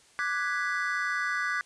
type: chord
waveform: triangle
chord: G# half-diminished seventh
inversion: second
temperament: equal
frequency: 1174.7 / 1480 / 1661.2 / 1975.5 Hz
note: D6 / F#6 / G#6 / B6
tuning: 0 / 0 / 0 / 0 cents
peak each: -32 / -30 / -31 / -32 dBFS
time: 0.19-1.61 s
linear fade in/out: 0 ms
effects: white hiss -59 dBFS RMS until 1.65 s + resampled to 22050 Hz